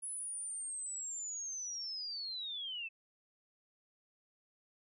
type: linear sweep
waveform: sine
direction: down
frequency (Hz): 10330 to 2591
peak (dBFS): -39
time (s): 0.02-2.89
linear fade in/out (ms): 20
effects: none